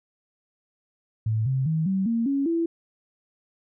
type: tone with pitch steps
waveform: sine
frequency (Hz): 110 / 132.33 / 159.2 / 191.52 / 230.4 / 277.2 / 333.5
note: A2 / C3 / D#3 / G3 / A#3 / C#4 / E4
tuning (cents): 0 / +20 / +40 / -40 / -20 / 0 / +20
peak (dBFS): -21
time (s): 1.26-2.66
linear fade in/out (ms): 5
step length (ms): 200
effects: none